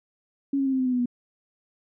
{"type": "tone with pitch steps", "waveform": "sine", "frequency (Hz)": [277.2, 272.1, 267.1, 262.2, 257.4, 252.7, 248.1, 243.6], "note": ["C#4", "C#4", "C4", "C4", "C4", "B3", "B3", "B3"], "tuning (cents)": [0, -32, 36, 4, -28, 40, 8, -24], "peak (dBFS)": -21, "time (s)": [0.53, 1.058], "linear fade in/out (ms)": 5, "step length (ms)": 66, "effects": []}